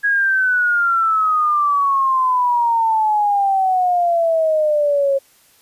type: exponential sweep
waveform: sine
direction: down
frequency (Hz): 1661.2 to 543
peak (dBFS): -13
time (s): 0.03-5.19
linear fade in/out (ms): 20
effects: white hiss -53 dBFS RMS until 5.61 s + resampled to 32000 Hz